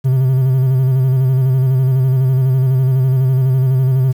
triangle tone with vibrato, 130.7 Hz, C3, 1 cent flat, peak -8 dBFS, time 0.04-4.13 s, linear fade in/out 20 ms, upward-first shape square, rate 12 Hz, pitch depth 36 cents each way, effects 7-bit

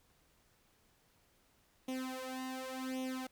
sawtooth tone with flanger, 259.3 Hz, C4, 15 cents flat, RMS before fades -41 dBFS, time 1.88-3.27 s, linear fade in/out 5 ms, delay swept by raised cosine 0.32 to 2.82 ms, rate 0.89 Hz, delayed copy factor +0.9, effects pink hiss -71 dBFS RMS until 3.31 s

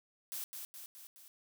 blue noise with echo, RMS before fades -41 dBFS, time 0.32-0.44 s, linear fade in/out 0 ms, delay 210 ms, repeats 4, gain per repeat -4 dB, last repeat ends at 1.28 s, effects none

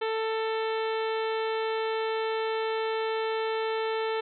harmonic tone, 443.5 Hz, A4, 14 cents sharp, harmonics 1 / 2 / 3 / 4 / 5 / 6 / 7 / 8 / 9, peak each -28 / -34 / -38 / -40 / -42 / -44 / -45 / -46 / -47 dBFS, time 0.01-4.21 s, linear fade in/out 10 ms, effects none

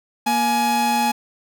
45% pulse tone pair together, 236 / 841 Hz, A#3 / G#5, +22 / +22 cents, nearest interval octave + minor seventh, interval 2200 cents, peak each -23 / -18 dBFS, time 0.26-1.12 s, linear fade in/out 10 ms, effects none

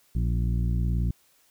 harmonic tone with a mistuned harmonic, 58.7 Hz, A#1, 13 cents sharp, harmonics 1 / 2 / 3 / 4 / 5 / 6, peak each -24 / -28 / -32 / -41 / -46 / -47 dBFS, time 0.15-1.11 s, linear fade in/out 5 ms, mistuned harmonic 4, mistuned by +52 cents, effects white hiss -63 dBFS RMS until 1.5 s

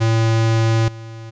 square tone with level steps, 112.9 Hz, A2, 45 cents sharp, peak -14 / -32 dBFS, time 0-1.31 s, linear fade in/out 20 ms, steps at 0.88 s, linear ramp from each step 2 ms, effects resampled to 16000 Hz

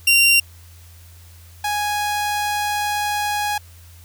sawtooth tone pair in turn, 2764 / 829.9 Hz, F7 / G#5, -19 / -1 cents, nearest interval octave + major sixth, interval 2082 cents, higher first, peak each -8 / -16 dBFS, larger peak first, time 0.07-0.4 / 1.64-3.58 s, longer second, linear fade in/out 5 ms, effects added 85 Hz sine -42 dBFS peak until 4.04 s + white hiss -50 dBFS RMS until 4.04 s

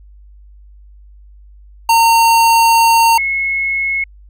square / sine tone pair in turn, 916 / 2179 Hz, A#5 / C#7, -31 / -30 cents, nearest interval octave + minor third, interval 1501 cents, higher second, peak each -8 / -14 dBFS, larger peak first, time 1.89-3.18 / 3.18-4.04 s, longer first, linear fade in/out 5 ms, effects added 50 Hz sine -38 dBFS peak until 4.29 s

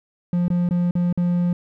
triangle tone with dropouts, 175.7 Hz, F3, 11 cents sharp, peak -15 dBFS, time 0.33-1.53 s, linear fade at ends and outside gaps 2 ms, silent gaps 0.482-0.502 / 0.69-0.709 / 0.91-0.953 / 1.127-1.175 s, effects none

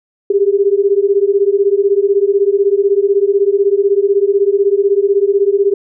sine beating tone pair, 391.8 / 407.8 Hz, G4 / G#4, -1 / -32 cents, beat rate 16 Hz, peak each -12 dBFS, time 0.3-5.74 s, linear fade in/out 5 ms, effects none

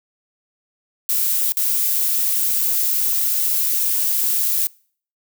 violet noise with dropouts, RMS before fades -19 dBFS, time 1.09-4.67 s, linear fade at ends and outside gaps 1 ms, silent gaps 1.521-1.57 s, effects noise-tail reverb RT60 0.5 s tail -25 dB re dry

